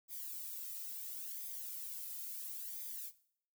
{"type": "noise with flanger", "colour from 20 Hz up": "violet", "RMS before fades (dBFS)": -45, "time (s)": [0.08, 3.12], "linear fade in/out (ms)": 50, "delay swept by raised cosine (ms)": [0.71, 1.81], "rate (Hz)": 0.73, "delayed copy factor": -0.65, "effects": ["noise-tail reverb RT60 0.6 s tail -17 dB re dry"]}